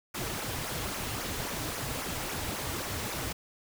pink noise with flanger, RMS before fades -35 dBFS, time 0.14-3.33 s, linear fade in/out 10 ms, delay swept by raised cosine 0.23 to 5.73 ms, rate 3.7 Hz, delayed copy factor -0.7, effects none

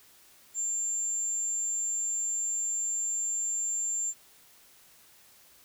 sine tone, 7300 Hz, A#8, 37 cents flat, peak -28 dBFS, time 0.54-4.14 s, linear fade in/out 50 ms, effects white hiss -58 dBFS RMS until 5.64 s

